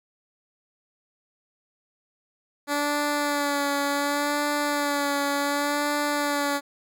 10% pulse tone with vibrato, 288 Hz, D4, 34 cents flat, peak -15 dBFS, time 2.67-6.61 s, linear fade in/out 50 ms, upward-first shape sine, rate 0.68 Hz, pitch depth 29 cents each way, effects none

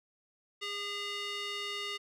square tone with band-pass filter, 407.4 Hz, G#4, 33 cents flat, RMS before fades -38 dBFS, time 0.61-1.98 s, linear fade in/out 20 ms, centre 3100 Hz, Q 1.7, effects none

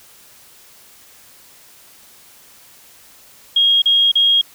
sine tone bursts, 3265 Hz, G#7, 30 cents flat, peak -10 dBFS, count 3, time 3.56-4.414 s, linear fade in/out 5 ms, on 260 ms, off 37 ms, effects white hiss -46 dBFS RMS until 4.54 s

